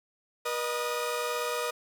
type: tone cluster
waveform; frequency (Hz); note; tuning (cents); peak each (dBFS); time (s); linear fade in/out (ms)
sawtooth; 482.1 / 611 / 1240; B4 / D#5 / D#6; -42 / -32 / -6; -28 / -32 / -31; 0.45-1.71; 10
effects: none